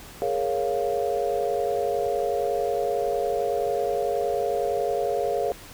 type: chord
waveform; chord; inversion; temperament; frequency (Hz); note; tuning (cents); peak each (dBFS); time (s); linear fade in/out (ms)
sine; Bb minor seventh; third; equal; 415.3 / 466.2 / 554.4 / 698.5; Ab4 / Bb4 / Db5 / F5; 0 / 0 / 0 / 0; -28; 0.22-5.52; 0
effects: pink hiss -44 dBFS RMS until 5.73 s